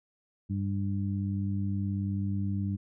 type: harmonic tone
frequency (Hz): 98.7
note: G2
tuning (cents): +12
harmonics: 1 / 2 / 3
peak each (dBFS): -30 / -32 / -40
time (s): 0.49-2.77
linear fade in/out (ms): 20
effects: none